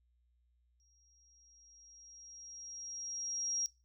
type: tone with exponential growth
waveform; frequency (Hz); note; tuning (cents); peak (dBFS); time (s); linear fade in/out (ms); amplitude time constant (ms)
sine; 5630; F8; +13; -31; 0.8-3.66; 0; 620
effects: noise-tail reverb RT60 0.3 s tail -20 dB re dry + added 60 Hz sine -70 dBFS peak until 3.84 s